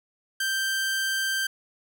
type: tone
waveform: sawtooth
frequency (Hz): 1568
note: G6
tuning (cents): 0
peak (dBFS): -21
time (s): 0.4-1.47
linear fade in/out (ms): 5
effects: none